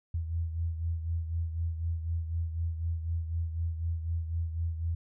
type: beating tone pair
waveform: sine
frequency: 82.41 / 86.41 Hz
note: E2 / F2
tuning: 0 / -18 cents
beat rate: 4 Hz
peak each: -30 / -38 dBFS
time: 0.14-4.95 s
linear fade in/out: 5 ms
effects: none